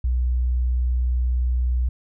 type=tone; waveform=sine; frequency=61.74 Hz; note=B1; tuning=in tune; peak=-18 dBFS; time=0.04-1.89 s; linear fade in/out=5 ms; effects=none